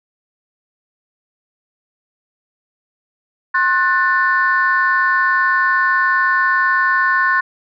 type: chord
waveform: sine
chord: F# diminished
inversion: second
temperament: just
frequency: 1065.6 / 1480 / 1776 Hz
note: C6 / F#6 / A6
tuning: +31 / 0 / +16 cents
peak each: -16 dBFS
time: 3.54-7.41 s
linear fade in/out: 10 ms
effects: tanh soft clip ceiling -4 dBFS